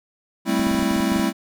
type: chord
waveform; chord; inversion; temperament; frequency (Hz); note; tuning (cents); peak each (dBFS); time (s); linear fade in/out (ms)
square; A minor seventh; third; equal; 196 / 220 / 261.6 / 329.6; G3 / A3 / C4 / E4; 0 / 0 / 0 / 0; -25; 0.45-1.33; 50
type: clicks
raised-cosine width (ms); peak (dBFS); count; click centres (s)
3; -18; 12; 0.596 / 0.669 / 0.714 / 0.749 / 0.795 / 0.826 / 0.913 / 0.964 / 1.004 / 1.12 / 1.161 / 1.195
effects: none